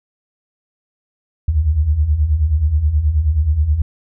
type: beating tone pair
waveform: sine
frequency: 69.3 / 78.7 Hz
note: C#2 / D#2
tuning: 0 / +20 cents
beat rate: 9.4 Hz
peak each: -19 / -13 dBFS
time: 1.48-3.82 s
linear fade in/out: 5 ms
effects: none